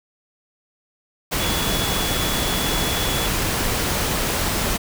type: tone in noise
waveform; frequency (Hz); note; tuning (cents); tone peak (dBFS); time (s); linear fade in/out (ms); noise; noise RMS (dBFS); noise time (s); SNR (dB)
sine; 3400; G#7; +40; -28; 1.39-3.28; 20; pink; -22; 1.31-4.78; -9
effects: none